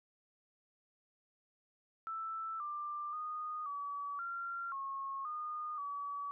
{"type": "tone with pitch steps", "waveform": "sine", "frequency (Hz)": [1323, 1186, 1233, 1142, 1378, 1090, 1223, 1141], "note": ["E6", "D6", "D#6", "D6", "F6", "C#6", "D#6", "C#6"], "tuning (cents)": [6, 17, -16, -49, -24, -29, -30, 50], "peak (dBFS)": -38, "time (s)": [2.07, 6.31], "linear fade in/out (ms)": 0, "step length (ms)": 530, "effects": []}